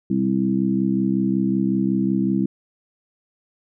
harmonic tone with a mistuned harmonic, 65.41 Hz, C2, in tune, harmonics 2 / 3 / 4 / 5, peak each -30 / -20 / -23 / -24 dBFS, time 0.1-2.46 s, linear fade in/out 5 ms, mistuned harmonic 2, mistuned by -53 cents, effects none

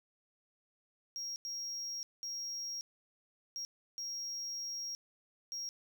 triangle tone bursts at uneven times, 5600 Hz, F8, 4 cents sharp, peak -37 dBFS, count 6, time 1.16-1.36 / 1.45-2.03 / 2.23-2.81 / 3.56-3.65 / 3.98-4.95 / 5.52-5.69 s, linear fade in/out 0 ms, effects none

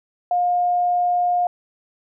sine tone, 711 Hz, F5, 31 cents sharp, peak -16 dBFS, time 0.31-1.47 s, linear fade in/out 2 ms, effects none

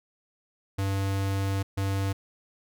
square tone bursts at uneven times, 97.7 Hz, G2, 5 cents flat, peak -26 dBFS, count 2, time 0.78-1.63 / 1.77-2.13 s, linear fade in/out 10 ms, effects none

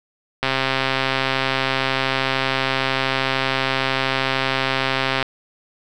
click train, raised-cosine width 0.3 ms, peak -3 dBFS, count 639, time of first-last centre 0.43-5.227 s, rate 133 Hz, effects none

